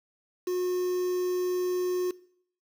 triangle tone with quantisation, 362.2 Hz, F#4, 37 cents flat, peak -24 dBFS, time 0.47-2.11 s, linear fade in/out 5 ms, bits 7, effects noise-tail reverb RT60 0.6 s tail -20 dB re dry

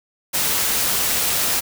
white noise, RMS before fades -20 dBFS, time 0.33-1.61 s, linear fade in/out 20 ms, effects none

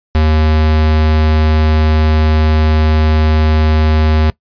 square tone, 77.78 Hz, D#2, in tune, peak -9 dBFS, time 0.15-4.3 s, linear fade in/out 0 ms, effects noise-tail reverb RT60 0.1 s tail -21 dB re dry + resampled to 11025 Hz

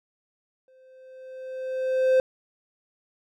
triangle tone with exponential growth, 519 Hz, C5, 14 cents flat, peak -13 dBFS, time 0.68-2.2 s, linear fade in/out 1 ms, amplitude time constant 330 ms, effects none

